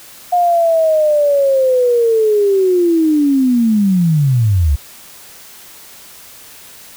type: linear sweep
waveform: sine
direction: down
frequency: 717 to 65.41 Hz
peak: -9 dBFS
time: 0.32-4.76 s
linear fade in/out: 10 ms
effects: white hiss -38 dBFS RMS until 6.96 s